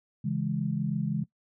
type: chord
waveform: sine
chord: C# minor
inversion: none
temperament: equal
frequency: 138.59 / 164.81 / 207.7 Hz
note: C#3 / E3 / G#3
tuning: 0 / 0 / 0 cents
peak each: -31 dBFS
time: 0.24-1.24 s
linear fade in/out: 10 ms
effects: noise-tail reverb RT60 0.1 s tail -18 dB re dry